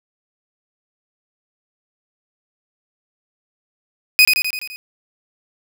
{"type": "tone with echo", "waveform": "30% pulse", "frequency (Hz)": 2500, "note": "D#7", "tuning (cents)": 8, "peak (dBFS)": -5, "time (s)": [4.19, 4.25], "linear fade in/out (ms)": 0, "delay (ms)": 85, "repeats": 6, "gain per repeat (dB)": -4, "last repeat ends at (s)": 4.76, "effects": []}